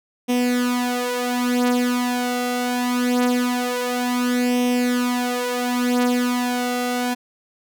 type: tone with flanger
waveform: sawtooth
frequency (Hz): 246.5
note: B3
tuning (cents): -3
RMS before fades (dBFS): -21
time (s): 0.28-7.15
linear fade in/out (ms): 20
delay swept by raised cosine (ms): 0.34 to 5.54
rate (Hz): 0.23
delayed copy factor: +0.75
effects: none